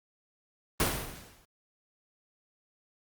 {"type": "noise with exponential decay", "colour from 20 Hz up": "pink", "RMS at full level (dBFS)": -24, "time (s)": [0.8, 1.45], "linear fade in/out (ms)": 0, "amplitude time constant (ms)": 140, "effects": ["Opus 32 kbps"]}